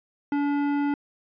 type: tone with hard clipping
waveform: sine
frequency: 286.8 Hz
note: D4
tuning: 41 cents flat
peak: -24 dBFS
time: 0.32-0.94 s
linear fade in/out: 2 ms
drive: 13 dB
effects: resampled to 11025 Hz